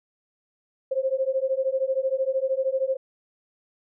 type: beating tone pair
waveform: sine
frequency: 523.3 / 536.3 Hz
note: C5 / C5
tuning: 0 / +43 cents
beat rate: 13 Hz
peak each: -25 dBFS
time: 0.91-2.97 s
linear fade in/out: 10 ms
effects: none